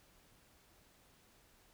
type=silence; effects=pink hiss -67 dBFS RMS until 1.73 s